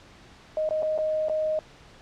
sine tone with dropouts, 622.3 Hz, D#5, in tune, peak -23 dBFS, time 0.57-1.59 s, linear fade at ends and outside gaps 1 ms, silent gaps 0.69-0.708 / 0.824-0.83 / 0.978-0.986 / 1.285-1.296 s, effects pink hiss -51 dBFS RMS until 2.01 s + low-pass 5000 Hz 12 dB/octave

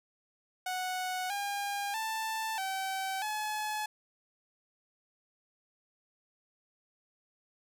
sawtooth tone with pitch steps, 738 / 807 / 885 / 768 / 853 Hz, F#5 / G#5 / A5 / G5 / G#5, -5 / -50 / +10 / -36 / +46 cents, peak -29 dBFS, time 0.66-3.86 s, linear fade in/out 5 ms, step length 640 ms, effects none

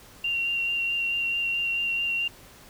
sine tone with vibrato, 2764 Hz, F7, 19 cents flat, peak -24 dBFS, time 0.24-2.28 s, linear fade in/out 5 ms, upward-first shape sine, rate 4.6 Hz, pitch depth 16 cents each way, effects pink hiss -50 dBFS RMS until 2.69 s

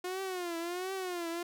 sawtooth tone with vibrato, 358 Hz, F4, 43 cents sharp, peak -31 dBFS, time 0.04-1.43 s, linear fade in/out 5 ms, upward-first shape triangle, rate 1.4 Hz, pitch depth 140 cents each way, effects none

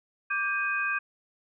sine tone cluster, 1170 / 1591 / 2497 Hz, D6 / G6 / D#7, -7 / +25 / +6 cents, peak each -33 / -28 / -31 dBFS, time 0.3-0.99 s, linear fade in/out 10 ms, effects none

